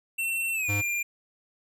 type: tone with pitch glide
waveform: square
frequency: 2704 to 2395 Hz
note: E7 to D7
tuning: +43 to +33 cents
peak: -27 dBFS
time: 0.18-1.03 s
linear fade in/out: 10 ms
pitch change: -210 cents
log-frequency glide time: 0.53-0.7 s
type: tone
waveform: square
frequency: 102.5 Hz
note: G#2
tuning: 22 cents flat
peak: -28 dBFS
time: 0.68-0.82 s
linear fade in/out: 20 ms
effects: none